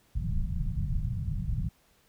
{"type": "low-pass noise", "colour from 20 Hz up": "pink", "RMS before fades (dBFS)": -30, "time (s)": [0.15, 1.69], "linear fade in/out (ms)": 10, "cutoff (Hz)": 180, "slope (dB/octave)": 48, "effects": ["pink hiss -65 dBFS RMS until 2.08 s"]}